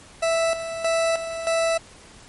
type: tone with tremolo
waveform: 40% pulse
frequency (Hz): 659.3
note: E5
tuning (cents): 0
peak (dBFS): -18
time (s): 0.22-1.78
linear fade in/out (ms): 10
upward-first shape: square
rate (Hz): 1.6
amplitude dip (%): 65
effects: pink hiss -47 dBFS RMS until 2.28 s + MP3 48 kbps